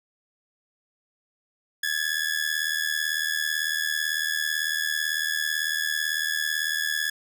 sawtooth ring-modulated tone, 1696 Hz, G#6, 36 cents sharp, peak -18 dBFS, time 1.83-7.1 s, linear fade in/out 5 ms, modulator 39 Hz, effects none

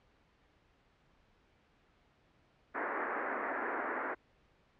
white band-pass noise, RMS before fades -37 dBFS, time 2.74-4.15 s, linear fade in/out 20 ms, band 250 to 1900 Hz, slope 48 dB/octave, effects pink hiss -69 dBFS RMS until 4.79 s + low-pass 3000 Hz 12 dB/octave

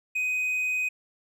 triangle tone, 2505 Hz, D#7, 11 cents sharp, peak -23 dBFS, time 0.15-0.89 s, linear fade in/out 10 ms, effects none

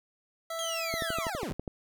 25% pulse tone, 659.3 Hz, E5, in tune, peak -30 dBFS, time 0.5-1.3 s, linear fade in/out 5 ms
25% pulse linear sweep, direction down, 3322 to 39 Hz, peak -30 dBFS, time 0.59-1.53 s, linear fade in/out 0 ms
click train, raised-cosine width 2 ms, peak -22 dBFS, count 10, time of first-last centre 0.94-1.678 s, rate 12.2 Hz
effects none

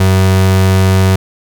35% pulse tone, 94.7 Hz, F#2, 41 cents sharp, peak -5 dBFS, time 0-1.16 s, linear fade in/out 5 ms, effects none

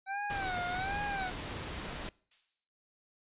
25% pulse tone with vibrato, 763 Hz, G5, 47 cents flat, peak -30 dBFS, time 0.06-1.32 s, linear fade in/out 50 ms, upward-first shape sine, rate 1.3 Hz, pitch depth 130 cents each way
pink noise, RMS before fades -40 dBFS, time 0.3-2.09 s, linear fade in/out 0 ms
violet noise with exponential decay, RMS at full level -45 dBFS, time 2.31-2.74 s, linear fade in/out 5 ms, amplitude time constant 93 ms
effects noise-tail reverb RT60 0.5 s tail -24 dB re dry + resampled to 8000 Hz

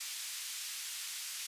white band-pass noise, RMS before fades -42 dBFS, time 0-1.47 s, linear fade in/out 10 ms, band 2200 to 8800 Hz, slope 12 dB/octave, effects resampled to 32000 Hz

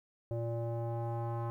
square tone with low-pass filter sweep, 116.54 Hz, A#2, in tune, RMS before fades -36 dBFS, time 0.31-1.5 s, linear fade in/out 0 ms, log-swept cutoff 550 to 1000 Hz, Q 3.2, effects 12-bit

